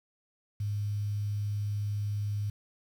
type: tone with quantisation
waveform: sine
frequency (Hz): 103.3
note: G#2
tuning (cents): -9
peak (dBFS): -29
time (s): 0.6-2.5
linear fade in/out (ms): 5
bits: 9
effects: none